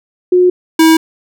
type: tone pair in turn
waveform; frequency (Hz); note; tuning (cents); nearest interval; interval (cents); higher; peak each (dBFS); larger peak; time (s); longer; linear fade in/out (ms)
sine / square; 361.5 / 322.1; F#4 / E4; -40 / -40; major second; 200; first; -5; neither; 0.32-0.5 / 0.79-0.97; neither; 5
effects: none